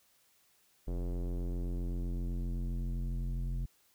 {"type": "tone with low-pass filter sweep", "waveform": "square", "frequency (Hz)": 43.88, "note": "F1", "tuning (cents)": 9, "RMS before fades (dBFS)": -35, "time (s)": [0.87, 3.66], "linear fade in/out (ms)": 10, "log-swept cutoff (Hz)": [480, 160], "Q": 1.4, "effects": ["white hiss -69 dBFS RMS until 3.94 s"]}